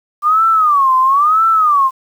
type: tone with vibrato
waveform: sine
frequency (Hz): 1174.7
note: D6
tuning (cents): 0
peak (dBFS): -8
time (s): 0.22-1.91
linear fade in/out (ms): 50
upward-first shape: sine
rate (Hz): 1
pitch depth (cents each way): 220
effects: 7-bit